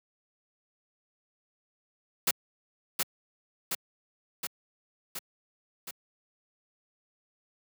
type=noise with echo; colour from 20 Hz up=white; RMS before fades=-25 dBFS; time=2.27-2.31 s; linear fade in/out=5 ms; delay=720 ms; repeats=5; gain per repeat=-3 dB; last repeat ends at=5.91 s; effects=high-pass 150 Hz 12 dB/octave